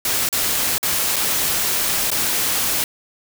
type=noise with dropouts; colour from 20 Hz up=white; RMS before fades=-20 dBFS; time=0.05-2.84 s; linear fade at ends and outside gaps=2 ms; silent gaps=0.29-0.327 / 0.781-0.829 / 1.16-1.164 / 2.104-2.115 s; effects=none